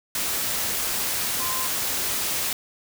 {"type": "tone in noise", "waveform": "sine", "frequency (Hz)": 1036, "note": "C6", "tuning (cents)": -17, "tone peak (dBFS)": -31, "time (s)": [1.4, 1.67], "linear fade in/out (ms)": 2, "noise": "white", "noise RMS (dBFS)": -26, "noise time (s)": [0.15, 2.53], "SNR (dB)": -8, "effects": []}